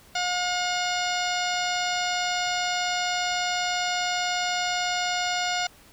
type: harmonic tone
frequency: 718 Hz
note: F5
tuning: 48 cents sharp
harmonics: 1 / 2 / 3 / 4 / 5 / 6 / 7 / 8 / 10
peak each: -28 / -31 / -33 / -34 / -35 / -36 / -36 / -37 / -38 dBFS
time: 0.15-5.67 s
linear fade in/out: 5 ms
effects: pink hiss -53 dBFS RMS until 5.92 s